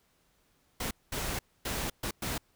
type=noise bursts at uneven times; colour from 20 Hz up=pink; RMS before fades=-34 dBFS; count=5; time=0.8-0.91 / 1.12-1.39 / 1.65-1.9 / 2.03-2.11 / 2.22-2.38 s; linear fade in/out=5 ms; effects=pink hiss -70 dBFS RMS until 2.55 s